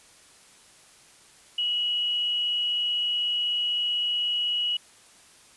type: tone with amplitude modulation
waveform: sine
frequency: 2916 Hz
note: F#7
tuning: 26 cents flat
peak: -22 dBFS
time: 1.58-4.77 s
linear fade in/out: 5 ms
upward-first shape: sine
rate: 243 Hz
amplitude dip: 30%
effects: white hiss -54 dBFS RMS until 5.56 s + resampled to 24000 Hz